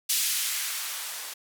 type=noise with band-pass filter sweep; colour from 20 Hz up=violet; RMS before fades=-30 dBFS; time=0.09-1.34 s; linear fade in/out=10 ms; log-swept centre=3300 to 600 Hz; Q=0.78; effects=none